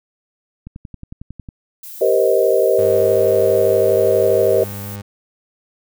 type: click train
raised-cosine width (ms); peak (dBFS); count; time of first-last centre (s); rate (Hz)
5; -20; 10; 0.67-1.488; 11
type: noise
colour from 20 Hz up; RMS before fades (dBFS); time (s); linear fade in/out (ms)
violet; -34; 1.83-4.96; 5
type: chord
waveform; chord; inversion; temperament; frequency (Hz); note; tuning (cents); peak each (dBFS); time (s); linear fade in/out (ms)
sine; C minor seventh; second; just; 392.4 / 470.9 / 523.3 / 627.9; G4 / Bb4 / C5 / Eb5; +2 / +18 / 0 / +16; -17; 2.01-4.64; 5
type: tone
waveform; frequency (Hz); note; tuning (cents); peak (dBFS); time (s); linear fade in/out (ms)
30% pulse; 101; G#2; -48; -25; 2.78-5.02; 10
effects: none